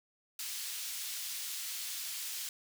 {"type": "high-pass noise", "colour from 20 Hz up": "pink", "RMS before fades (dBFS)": -40, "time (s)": [0.39, 2.49], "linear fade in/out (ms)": 2, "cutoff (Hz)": 3500, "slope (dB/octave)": 12, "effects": []}